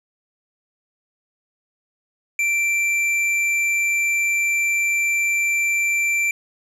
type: tone with hard clipping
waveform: triangle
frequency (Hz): 2349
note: D7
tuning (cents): 0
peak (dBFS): -19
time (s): 2.39-6.31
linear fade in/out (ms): 2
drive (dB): 11
effects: none